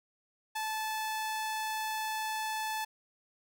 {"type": "tone", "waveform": "sawtooth", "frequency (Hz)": 871, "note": "A5", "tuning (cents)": -18, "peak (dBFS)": -29, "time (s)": [0.55, 2.85], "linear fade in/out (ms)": 10, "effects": []}